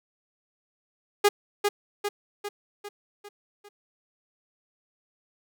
sawtooth tone with echo, 410 Hz, G#4, 22 cents flat, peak -12 dBFS, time 1.24-1.29 s, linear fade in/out 10 ms, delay 400 ms, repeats 6, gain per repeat -5 dB, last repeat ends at 3.69 s, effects none

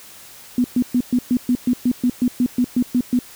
sine tone bursts, 247 Hz, B3, in tune, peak -13 dBFS, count 15, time 0.58-3.19 s, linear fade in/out 2 ms, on 62 ms, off 120 ms, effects white hiss -42 dBFS RMS until 3.35 s

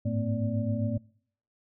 sine tone cluster, 102.3 / 109.9 / 225.4 / 257.5 / 581 Hz, G#2 / A2 / A3 / C4 / D5, -26 / -2 / +42 / -28 / -19 cents, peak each -35 / -29 / -31 / -35 / -37 dBFS, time 0.05-0.98 s, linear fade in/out 10 ms, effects noise-tail reverb RT60 0.6 s tail -24 dB re dry

